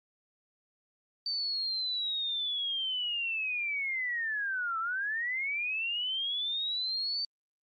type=linear two-way sweep; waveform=sine; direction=down then up; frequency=4594 to 1304 to 4594 Hz; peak=-30 dBFS; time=1.26-7.25 s; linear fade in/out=2 ms; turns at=4.79 s; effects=Opus 32 kbps